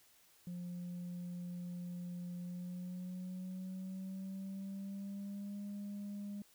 sine tone with pitch glide, 176.7 to 203 Hz, F3 to G#3, +21 to -39 cents, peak -39 dBFS, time 0.47-6.42 s, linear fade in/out 2 ms, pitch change +240 cents, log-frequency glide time 2.39-5.62 s, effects tanh soft clip ceiling -40 dBFS + white hiss -67 dBFS RMS until 6.54 s

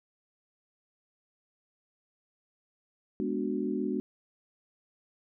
sine chord, G# half-diminished seventh, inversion none, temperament equal, 207.7 / 246.9 / 293.7 / 370 Hz, G#3 / B3 / D4 / F#4, 0 / 0 / 0 / 0 cents, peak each -34 dBFS, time 3.2-4 s, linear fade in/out 0 ms, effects none

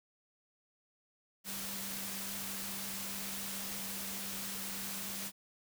sine tone in noise, 196 Hz, G3, in tune, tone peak -48 dBFS, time 1.44-5.32 s, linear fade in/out 50 ms, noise white, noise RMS -41 dBFS, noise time 1.44-5.32 s, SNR -10 dB, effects none

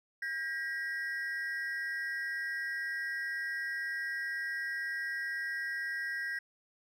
triangle ring-modulated tone, 1760 Hz, A6, in tune, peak -29 dBFS, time 0.22-6.39 s, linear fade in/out 5 ms, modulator 151 Hz, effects none

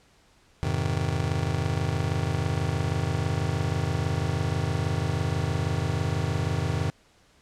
square chord, F minor seventh, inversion none, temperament just, 87.31 / 104.77 / 130.96 / 157.15 Hz, F2 / Ab2 / C3 / Eb3, 0 / +16 / +2 / +18 cents, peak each -31 dBFS, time 0.63-6.9 s, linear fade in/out 0 ms, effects pink hiss -60 dBFS RMS until 7.41 s + low-pass 8000 Hz 12 dB/octave

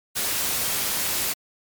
white noise, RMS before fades -25 dBFS, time 0.15-1.34 s, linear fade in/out 20 ms, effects MP3 96 kbps

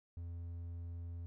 triangle tone, 85.4 Hz, F2, 38 cents flat, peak -40 dBFS, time 0.17-1.26 s, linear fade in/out 0 ms, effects none

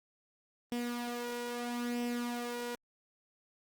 sawtooth tone with flanger, 240.8 Hz, B3, 44 cents flat, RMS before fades -37 dBFS, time 0.72-2.75 s, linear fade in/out 0 ms, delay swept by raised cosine 0.36 to 2.16 ms, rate 0.77 Hz, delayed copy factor +0.55, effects Opus 24 kbps

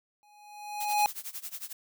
square tone with exponential growth, 833 Hz, G#5, 5 cents sharp, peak -21 dBFS, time 0.23-1.06 s, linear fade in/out 0 ms, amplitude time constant 180 ms
blue noise with tremolo, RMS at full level -37 dBFS, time 0.8-1.73 s, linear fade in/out 5 ms, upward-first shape sine, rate 11 Hz, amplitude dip 90%
effects none

